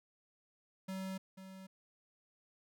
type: tone with echo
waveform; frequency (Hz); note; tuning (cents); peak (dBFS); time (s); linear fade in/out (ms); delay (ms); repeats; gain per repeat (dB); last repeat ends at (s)
square; 190; F#3; +46; -40; 0.88-1.18; 10; 490; 1; -10; 1.67
effects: none